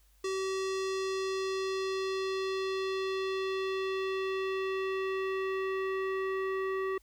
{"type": "tone with low-pass filter sweep", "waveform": "square", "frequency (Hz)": 382.5, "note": "G4", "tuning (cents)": -42, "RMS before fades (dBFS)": -33, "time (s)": [0.24, 6.98], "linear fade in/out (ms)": 5, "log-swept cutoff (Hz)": [6700, 1800], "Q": 1.6, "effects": ["added 50 Hz sine -62 dBFS peak until 7.02 s", "white hiss -69 dBFS RMS until 7.02 s"]}